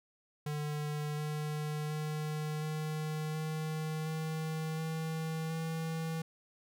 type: tone with pitch steps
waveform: square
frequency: 149.4 / 151.14 / 152.89 / 154.67 / 156.47 / 158.28 / 160.12 / 161.98 Hz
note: D3 / D#3 / D#3 / D#3 / D#3 / D#3 / D#3 / E3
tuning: +30 / -50 / -30 / -10 / +10 / +30 / +50 / -30 cents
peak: -35 dBFS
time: 0.46-6.22 s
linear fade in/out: 5 ms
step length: 720 ms
effects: none